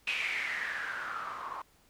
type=noise with low-pass filter sweep; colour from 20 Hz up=blue; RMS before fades=-36 dBFS; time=0.07-1.62 s; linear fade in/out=5 ms; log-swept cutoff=2600 to 1000 Hz; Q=7.2; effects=pink hiss -65 dBFS RMS until 1.89 s